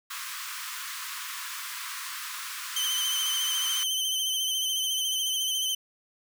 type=high-pass noise; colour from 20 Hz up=pink; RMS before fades=-37 dBFS; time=0.1-3.84 s; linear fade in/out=10 ms; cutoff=1000 Hz; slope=96 dB/octave
type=tone with vibrato; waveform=sawtooth; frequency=3083 Hz; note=G7; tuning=29 cents flat; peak=-23 dBFS; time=2.76-5.75 s; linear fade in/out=5 ms; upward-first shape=sine; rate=14 Hz; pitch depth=40 cents each way
effects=none